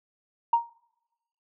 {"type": "tone with exponential decay", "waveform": "sine", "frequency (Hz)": 934, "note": "A#5", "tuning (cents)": 3, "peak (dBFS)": -14, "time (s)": [0.53, 0.7], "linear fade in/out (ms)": 5, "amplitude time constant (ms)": 36, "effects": ["noise-tail reverb RT60 1.0 s tail -26 dB re dry", "tanh soft clip ceiling -10 dBFS"]}